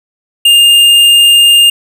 sine tone with tanh clipping, 2813 Hz, F7, 12 cents sharp, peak -4 dBFS, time 0.45-1.7 s, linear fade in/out 5 ms, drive 13 dB, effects none

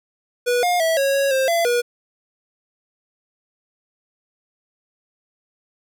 square tone with pitch steps, 488.1 / 711 / 652 / 550 / 553 / 529 / 677 / 482 Hz, B4 / F5 / E5 / C#5 / C#5 / C5 / E5 / B4, -20 / +31 / -19 / -14 / -4 / +19 / +46 / -42 cents, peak -17 dBFS, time 0.46-1.82 s, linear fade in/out 20 ms, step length 170 ms, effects none

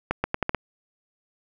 accelerating click train, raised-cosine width 0.5 ms, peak -8 dBFS, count 6, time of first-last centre 0.11-0.547 s, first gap 130 ms, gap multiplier 0.8, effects none

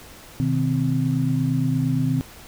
sine tone cluster, 127.1 / 155.7 / 258.5 Hz, C3 / D#3 / C4, -50 / +2 / -21 cents, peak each -23 dBFS, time 0.4-2.21 s, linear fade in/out 0 ms, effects pink hiss -44 dBFS RMS until 2.47 s

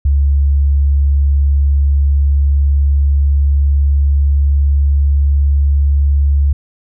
sine tone with pitch glide, 70.3 to 70.75 Hz, C#2 to C#2, +25 to +36 cents, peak -8 dBFS, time 0.05-6.53 s, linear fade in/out 5 ms, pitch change +11 cents, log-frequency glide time 1.2-6.17 s, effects none

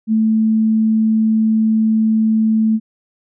sine tone, 220 Hz, A3, in tune, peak -11 dBFS, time 0.07-2.8 s, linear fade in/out 50 ms, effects none

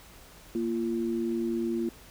sine tone pair together, 233.1 / 343.1 Hz, A#3 / F4, 0 / -31 cents, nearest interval perfect fifth, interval 669 cents, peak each -30 / -29 dBFS, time 0.55-1.89 s, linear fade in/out 2 ms, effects added 50 Hz sine -58 dBFS peak until 2.1 s + pink hiss -52 dBFS RMS until 2.1 s

